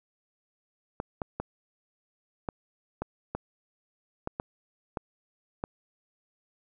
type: clicks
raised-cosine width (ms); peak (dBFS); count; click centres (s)
1; -17; 10; 1.001 / 1.218 / 1.4 / 2.488 / 3.02 / 3.35 / 4.274 / 4.399 / 4.972 / 5.639
effects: none